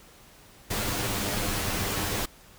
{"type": "noise with comb filter", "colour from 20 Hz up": "pink", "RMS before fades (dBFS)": -29, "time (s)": [0.7, 2.26], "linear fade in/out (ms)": 10, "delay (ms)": 10, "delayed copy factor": 0.6, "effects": ["pink hiss -53 dBFS RMS until 2.58 s"]}